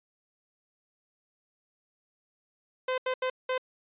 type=tone bursts at uneven times; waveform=sawtooth; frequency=513 Hz; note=C5; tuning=34 cents flat; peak=-23 dBFS; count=4; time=2.88-2.98 / 3.06-3.14 / 3.22-3.3 / 3.49-3.58 s; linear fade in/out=5 ms; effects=resampled to 8000 Hz